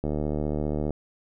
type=click train; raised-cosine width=2 ms; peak=-15 dBFS; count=66; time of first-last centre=0.04-0.907 s; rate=75 Hz; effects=none